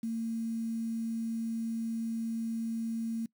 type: tone with quantisation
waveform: sine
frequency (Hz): 227.1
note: A#3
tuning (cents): -45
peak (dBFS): -31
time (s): 0.03-3.26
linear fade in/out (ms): 5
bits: 9
effects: noise-tail reverb RT60 0.1 s tail -23 dB re dry